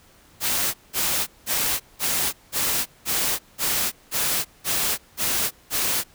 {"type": "noise bursts", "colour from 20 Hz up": "white", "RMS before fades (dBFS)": -23, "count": 11, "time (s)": [0.4, 6.04], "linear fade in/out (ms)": 50, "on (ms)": 340, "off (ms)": 190, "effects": ["pink hiss -54 dBFS RMS until 6.14 s"]}